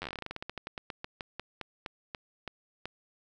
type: slowing click train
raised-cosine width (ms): 0.3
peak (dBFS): -21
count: 28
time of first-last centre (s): 0.02-2.856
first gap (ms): 10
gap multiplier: 1.15
effects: none